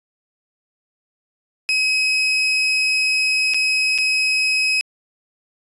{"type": "tone with dropouts", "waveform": "30% pulse", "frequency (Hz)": 2546, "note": "D#7", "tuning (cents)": 39, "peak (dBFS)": -13, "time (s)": [1.69, 4.81], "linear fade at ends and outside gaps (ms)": 0, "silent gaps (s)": [[3.537, 3.544], [3.979, 3.985]], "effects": ["resampled to 24000 Hz"]}